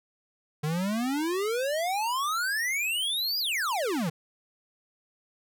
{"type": "exponential two-way sweep", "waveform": "square", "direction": "up then down", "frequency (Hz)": [146.83, 4986, 146.83], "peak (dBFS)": -27, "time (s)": [0.63, 4.1], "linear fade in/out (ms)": 10, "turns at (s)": 3.39, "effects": []}